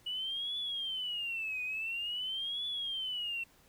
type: tone with vibrato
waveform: triangle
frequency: 2927 Hz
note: F#7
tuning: 19 cents flat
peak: -31 dBFS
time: 0.06-3.44 s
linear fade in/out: 10 ms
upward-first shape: triangle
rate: 0.48 Hz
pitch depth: 290 cents each way
effects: tanh soft clip ceiling -32 dBFS + pink hiss -64 dBFS RMS until 3.68 s